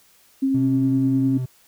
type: tone with tremolo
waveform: sine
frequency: 268.5 Hz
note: C4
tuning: 45 cents sharp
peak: -16 dBFS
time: 0.42-1.38 s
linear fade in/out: 10 ms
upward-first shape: triangle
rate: 9.8 Hz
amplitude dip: 25%
type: tone with vibrato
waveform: triangle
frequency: 127.5 Hz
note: C3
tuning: 44 cents flat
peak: -21 dBFS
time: 0.54-1.46 s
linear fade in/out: 10 ms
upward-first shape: square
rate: 13 Hz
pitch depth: 12 cents each way
effects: white hiss -56 dBFS RMS until 1.67 s